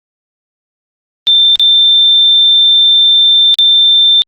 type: tone with dropouts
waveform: sine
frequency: 3570 Hz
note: A7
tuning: 24 cents sharp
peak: -4 dBFS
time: 1.27-4.22 s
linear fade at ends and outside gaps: 0 ms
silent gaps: 1.557-1.596 / 3.543-3.587 s
effects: Opus 32 kbps